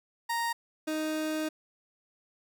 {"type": "tone pair in turn", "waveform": "30% pulse", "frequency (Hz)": [932.3, 311.1], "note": ["A#5", "D#4"], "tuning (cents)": [0, 0], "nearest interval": "octave + perfect fifth", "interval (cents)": 1900, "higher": "first", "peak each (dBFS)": [-26, -27], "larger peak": "first", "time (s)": [[0.29, 0.53], [0.87, 1.49]], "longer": "second", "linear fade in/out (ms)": 10, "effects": []}